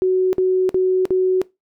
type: tone bursts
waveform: sine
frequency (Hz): 372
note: F#4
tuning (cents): +9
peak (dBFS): -13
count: 4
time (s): 0.02-1.416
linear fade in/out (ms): 0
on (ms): 310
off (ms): 52
effects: noise-tail reverb RT60 0.2 s tail -21 dB re dry